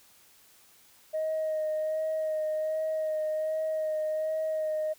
sine tone with vibrato, 625 Hz, D#5, 8 cents sharp, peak -26 dBFS, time 1.13-4.94 s, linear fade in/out 20 ms, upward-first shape sine, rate 1.3 Hz, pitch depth 17 cents each way, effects tanh soft clip ceiling -24 dBFS + white hiss -59 dBFS RMS until 4.98 s

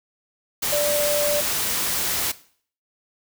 sine tone in noise, 587.3 Hz, D5, in tune, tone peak -20 dBFS, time 0.72-1.41 s, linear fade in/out 10 ms, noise white, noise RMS -24 dBFS, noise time 0.62-2.32 s, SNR +1 dB, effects noise-tail reverb RT60 0.5 s tail -17 dB re dry

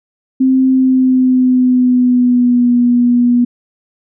sine tone with pitch glide, 261.6 to 242.7 Hz, C4 to B3, 0 to -30 cents, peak -7 dBFS, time 0.4-3.45 s, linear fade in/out 10 ms, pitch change -130 cents, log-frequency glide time 0.69-2.72 s, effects none

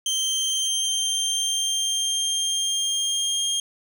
25% pulse tone with pitch glide, 3136 to 3217 Hz, G7 to G7, 0 to +44 cents, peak -18 dBFS, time 0.06-3.6 s, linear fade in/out 2 ms, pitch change +44 cents, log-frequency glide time 0.19-3.43 s, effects none

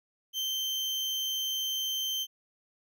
35% pulse tone, 3116 Hz, G7, 11 cents flat, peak -28 dBFS, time 0.33-2.27 s, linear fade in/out 50 ms, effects none

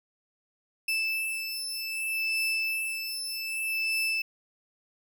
35% pulse beating tone pair, 2637 / 2637.64 Hz, E7 / E7, 0 / 0 cents, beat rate 0.64 Hz, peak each -30 dBFS, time 0.88-4.22 s, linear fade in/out 5 ms, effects none

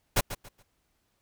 pink noise with echo, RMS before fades -23 dBFS, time 0.16-0.21 s, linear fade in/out 10 ms, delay 140 ms, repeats 3, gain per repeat -12 dB, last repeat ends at 0.63 s, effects pink hiss -74 dBFS RMS until 1.21 s

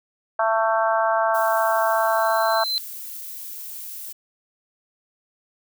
harmonic tone, 222.9 Hz, A3, 23 cents sharp, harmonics 3 / 4 / 5 / 6 / 7, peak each -21 / -23 / -25 / -27 / -28 dBFS, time 0.39-2.64 s, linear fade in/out 5 ms
violet noise, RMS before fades -35 dBFS, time 1.34-4.13 s, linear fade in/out 10 ms
sine tone with exponential growth, 4075 Hz, C8, 47 cents flat, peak -19 dBFS, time 1.9-2.78 s, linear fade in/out 0 ms, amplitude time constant 190 ms
effects none

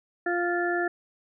harmonic tone, 349.2 Hz, F4, in tune, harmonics 1 / 2 / 4 / 5, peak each -27 / -30 / -33 / -30 dBFS, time 0.26-0.88 s, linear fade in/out 5 ms, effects none

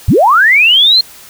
sine linear sweep, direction up, 53.8 to 4265 Hz, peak -4 dBFS, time 0.08-1.01 s, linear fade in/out 5 ms, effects white hiss -36 dBFS RMS until 1.29 s

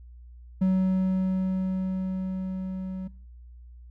triangle tone with level ramp, 187.6 Hz, F#3, 24 cents sharp, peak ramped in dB -17 to -29 dBFS, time 0.61-3.08 s, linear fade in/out 10 ms, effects noise-tail reverb RT60 0.5 s tail -22 dB re dry + added 60 Hz sine -44 dBFS peak until 3.9 s

